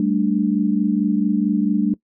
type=chord; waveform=sine; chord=G suspended second; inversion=none; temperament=just; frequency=196 / 220.5 / 294 Hz; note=G3 / A3 / D4; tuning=0 / +4 / +2 cents; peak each=-20 dBFS; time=0-1.94 s; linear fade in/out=2 ms; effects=noise-tail reverb RT60 0.1 s tail -20 dB re dry